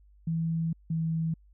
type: tone pair in turn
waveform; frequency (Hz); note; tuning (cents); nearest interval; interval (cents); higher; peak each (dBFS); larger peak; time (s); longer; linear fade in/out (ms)
sine; 163.8 / 162.11; E3 / E3; -11 / -29; unison; 18; first; -26; neither; 0.27-0.73 / 0.9-1.34; first; 5
effects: added 50 Hz sine -55 dBFS peak until 1.53 s